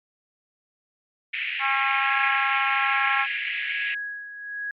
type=band-pass noise; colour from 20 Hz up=pink; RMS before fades=-29 dBFS; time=1.33-3.95 s; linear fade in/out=10 ms; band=1900 to 2800 Hz; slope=48 dB/octave
type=harmonic tone; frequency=271.5 Hz; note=C#4; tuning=36 cents flat; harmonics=3 / 4 / 5 / 6 / 7 / 8 / 9; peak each=-28 / -28 / -27 / -30 / -33 / -30 / -31 dBFS; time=1.59-3.27 s; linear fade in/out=50 ms
type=tone with tremolo; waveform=sine; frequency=1661.2 Hz; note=G#6; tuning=in tune; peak=-27 dBFS; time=2.03-4.71 s; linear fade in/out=2 ms; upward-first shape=sine; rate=1.2 Hz; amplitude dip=65%
effects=MP3 48 kbps